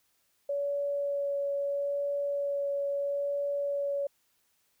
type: tone with vibrato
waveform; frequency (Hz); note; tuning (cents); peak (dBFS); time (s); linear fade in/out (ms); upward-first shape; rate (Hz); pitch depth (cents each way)
sine; 566; C#5; +36; -28; 0.49-4.07; 5; sine; 0.76; 9
effects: white hiss -72 dBFS RMS until 4.8 s